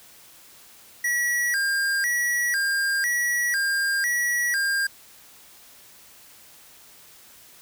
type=tone with vibrato; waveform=square; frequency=1760 Hz; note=A6; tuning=in tune; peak=-22 dBFS; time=1.04-4.87 s; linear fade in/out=5 ms; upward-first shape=square; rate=1 Hz; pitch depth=160 cents each way; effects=white hiss -50 dBFS RMS until 7.61 s